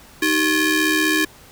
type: ring-modulated tone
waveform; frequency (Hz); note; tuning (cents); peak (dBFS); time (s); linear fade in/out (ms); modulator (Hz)
sawtooth; 698.5; F5; 0; -9; 0.22-1.25; 5; 1010
effects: pink hiss -46 dBFS RMS until 1.51 s